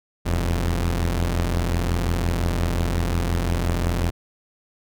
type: tone pair together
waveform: sawtooth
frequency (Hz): 40.47 / 86.6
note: E1 / F2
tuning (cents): -31 / -14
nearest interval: octave + minor second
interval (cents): 1317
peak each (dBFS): -19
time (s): 0.25-4.11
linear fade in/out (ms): 20
effects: none